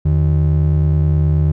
triangle ring-modulated tone, 116.54 Hz, A#2, in tune, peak -6 dBFS, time 0.05-1.52 s, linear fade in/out 10 ms, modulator 34.7 Hz, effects none

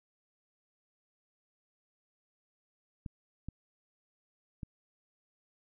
clicks, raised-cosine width 5 ms, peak -27 dBFS, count 3, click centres 3.062 / 3.486 / 4.632 s, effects none

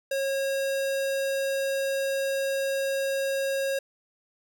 square tone, 544 Hz, C#5, 33 cents flat, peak -26 dBFS, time 0.11-3.79 s, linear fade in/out 5 ms, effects none

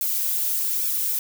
violet noise with flanger, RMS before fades -24 dBFS, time 0.01-1.19 s, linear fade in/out 2 ms, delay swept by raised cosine 1 to 4.9 ms, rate 1.2 Hz, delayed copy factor -0.85, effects none

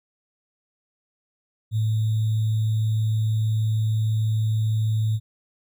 sine tone with sample-and-hold, 109.2 Hz, A2, 13 cents flat, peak -19 dBFS, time 1.71-5.2 s, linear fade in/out 50 ms, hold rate 3675 Hz, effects none

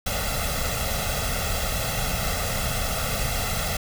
pink noise with comb filter, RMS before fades -26 dBFS, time 0.06-3.77 s, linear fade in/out 5 ms, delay 1.5 ms, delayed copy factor +0.85, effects none

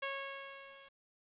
10% pulse tone with level ramp, 549 Hz, C#5, 17 cents flat, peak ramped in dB -27 to -48 dBFS, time 0.02-0.89 s, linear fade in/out 10 ms, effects resampled to 8000 Hz + 11-bit

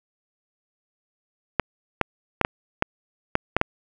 clicks, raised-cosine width 0.5 ms, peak -3 dBFS, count 8, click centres 1.597 / 2.013 / 2.413 / 2.449 / 2.824 / 3.354 / 3.566 / 3.614 s, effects none

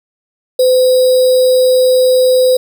sine tone with sample-and-hold, 510 Hz, C5, 44 cents flat, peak -6 dBFS, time 0.59-2.57 s, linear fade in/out 5 ms, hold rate 4410 Hz, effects none

